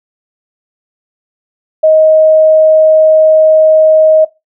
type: tone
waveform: sine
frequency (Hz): 628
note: D#5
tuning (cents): +16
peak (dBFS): -3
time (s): 1.83-4.25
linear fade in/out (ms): 10
effects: noise-tail reverb RT60 0.2 s tail -18 dB re dry